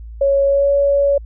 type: tone with pitch glide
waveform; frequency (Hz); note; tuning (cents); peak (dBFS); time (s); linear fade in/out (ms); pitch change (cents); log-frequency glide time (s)
sine; 554.4 to 563.1; C#5 to C#5; 0 to +27; -11; 0.21-1.18; 5; +27; 0.45-0.7
effects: added 56 Hz sine -30 dBFS peak until 1.25 s